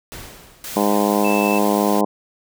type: noise with exponential decay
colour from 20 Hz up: pink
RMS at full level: -32 dBFS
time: 0.12-1.18 s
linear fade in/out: 0 ms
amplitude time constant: 230 ms
type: noise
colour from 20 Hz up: white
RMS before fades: -31 dBFS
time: 0.64-2.01 s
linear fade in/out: 2 ms
type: harmonic tone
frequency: 102.9 Hz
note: G#2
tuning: 16 cents flat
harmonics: 2 / 3 / 4 / 5 / 6 / 7 / 8 / 9 / 10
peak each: -20 / -22 / -23 / -24 / -25 / -25 / -26 / -27 / -27 dBFS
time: 0.76-2.05 s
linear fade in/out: 5 ms
type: tone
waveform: sine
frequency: 2637 Hz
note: E7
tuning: in tune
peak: -24 dBFS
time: 1.24-1.59 s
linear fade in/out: 10 ms
effects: none

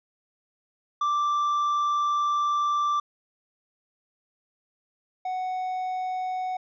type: tone pair in turn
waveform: triangle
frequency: 1174.7 / 741.4 Hz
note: D6 / F#5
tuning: 0 / +3 cents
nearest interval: minor sixth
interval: 797 cents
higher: first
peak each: -20 / -25 dBFS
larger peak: first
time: 1.01-3 / 5.25-6.57 s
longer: first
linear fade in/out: 5 ms
effects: resampled to 16000 Hz

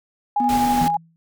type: tone with tremolo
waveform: sine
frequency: 824 Hz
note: G#5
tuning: 14 cents flat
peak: -16 dBFS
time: 0.36-0.97 s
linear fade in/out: 5 ms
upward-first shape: square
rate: 12 Hz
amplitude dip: 25%
type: tone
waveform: triangle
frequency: 246.9 Hz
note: B3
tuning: in tune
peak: -19 dBFS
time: 0.4-0.87 s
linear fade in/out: 5 ms
type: noise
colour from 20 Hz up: pink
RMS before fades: -29 dBFS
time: 0.49-0.88 s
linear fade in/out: 0 ms
type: tone with exponential decay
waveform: sine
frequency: 164.5 Hz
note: E3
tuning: 3 cents flat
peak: -21 dBFS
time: 0.81-1.16 s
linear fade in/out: 0 ms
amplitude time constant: 75 ms
effects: none

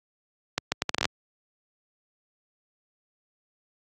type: accelerating click train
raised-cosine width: 0.2 ms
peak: -6 dBFS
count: 10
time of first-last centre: 0.58-1.054 s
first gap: 140 ms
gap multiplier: 0.72
effects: high-pass 80 Hz 12 dB/octave + Opus 48 kbps

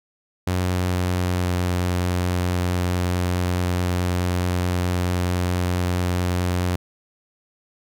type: tone with pitch glide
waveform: sawtooth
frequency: 91 to 89.54 Hz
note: F#2 to F2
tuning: -28 to +44 cents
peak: -16 dBFS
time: 0.47-6.76 s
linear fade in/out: 5 ms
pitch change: -28 cents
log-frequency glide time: 0.61-1.55 s
effects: none

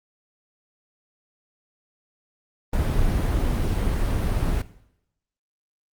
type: noise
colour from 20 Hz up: brown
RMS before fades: -22 dBFS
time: 2.73-4.62 s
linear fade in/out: 5 ms
effects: noise-tail reverb RT60 0.8 s tail -17 dB re dry + Opus 32 kbps

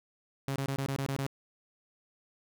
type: tone bursts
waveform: sawtooth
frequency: 136.9 Hz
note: C#3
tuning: 21 cents flat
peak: -27 dBFS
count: 8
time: 0.48-1.265 s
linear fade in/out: 0 ms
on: 78 ms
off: 23 ms
effects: none

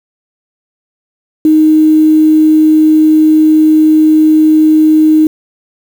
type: tone with quantisation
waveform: sine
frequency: 311.1 Hz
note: D#4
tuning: in tune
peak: -3 dBFS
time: 1.45-5.27 s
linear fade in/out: 2 ms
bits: 5
effects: none

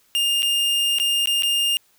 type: tone with dropouts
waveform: 45% pulse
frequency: 2815 Hz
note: F7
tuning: 13 cents sharp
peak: -18 dBFS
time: 0.15-1.77 s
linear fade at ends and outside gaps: 0 ms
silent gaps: 0.422-0.429 / 0.985-0.999 / 1.258-1.273 / 1.423-1.433 s
effects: white hiss -60 dBFS RMS until 1.98 s

